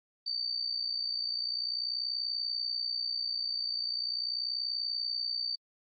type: tone with amplitude modulation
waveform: sine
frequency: 4591 Hz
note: D8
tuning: 40 cents flat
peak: -28 dBFS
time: 0.26-5.56 s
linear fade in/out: 10 ms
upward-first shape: sine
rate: 60.4 Hz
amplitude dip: 70%
effects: AAC 48 kbps